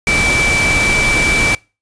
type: tone in noise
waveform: sine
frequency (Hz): 2318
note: D7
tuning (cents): -23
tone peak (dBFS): -12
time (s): 0.07-1.55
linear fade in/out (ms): 2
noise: pink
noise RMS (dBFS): -17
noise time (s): 0.07-1.55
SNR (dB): +2
effects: noise-tail reverb RT60 0.3 s tail -25 dB re dry + resampled to 22050 Hz